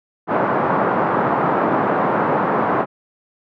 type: band-pass noise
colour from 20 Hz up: white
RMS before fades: -18 dBFS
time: 0.27-2.86 s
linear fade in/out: 50 ms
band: 140 to 1200 Hz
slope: 24 dB/octave
effects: none